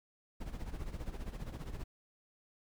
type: noise with tremolo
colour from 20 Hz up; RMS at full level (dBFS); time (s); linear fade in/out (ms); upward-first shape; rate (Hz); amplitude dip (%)
brown; -39; 0.4-1.84; 10; sine; 15; 70
effects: none